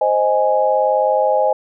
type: chord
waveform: sine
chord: Ab major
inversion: first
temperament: equal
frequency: 523.3 / 622.3 / 830.6 Hz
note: C5 / Eb5 / Ab5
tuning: 0 / 0 / 0 cents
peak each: -17 dBFS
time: 0.01-1.53 s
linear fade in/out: 5 ms
effects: none